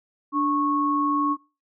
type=tone pair together; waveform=sine; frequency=293 / 1100 Hz; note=D4 / C#6; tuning=-4 / -14 cents; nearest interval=octave + major seventh; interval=2290 cents; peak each=-23 / -22 dBFS; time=0.32-1.37 s; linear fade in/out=50 ms; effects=noise-tail reverb RT60 0.3 s tail -23 dB re dry